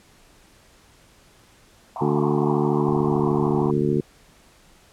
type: band-pass noise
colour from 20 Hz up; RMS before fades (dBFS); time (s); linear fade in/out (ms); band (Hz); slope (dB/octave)
white; -30; 1.96-3.71; 2; 690 to 1100; 96
type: harmonic tone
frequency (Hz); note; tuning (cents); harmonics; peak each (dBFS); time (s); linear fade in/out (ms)
73.42; D2; 0; 2 / 3 / 4 / 5 / 6; -24 / -25 / -26 / -23 / -28; 2.01-4.01; 5
type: click train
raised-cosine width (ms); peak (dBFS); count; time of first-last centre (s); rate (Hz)
3; -24; 29; 2.89-3.967; 26
effects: pink hiss -54 dBFS RMS until 4.92 s + low-pass 11000 Hz 12 dB/octave